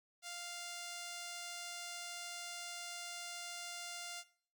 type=tone; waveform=5% pulse; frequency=698.5 Hz; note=F5; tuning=in tune; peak=-33 dBFS; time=0.22-4.24 s; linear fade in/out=50 ms; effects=noise-tail reverb RT60 0.5 s tail -18 dB re dry + Opus 48 kbps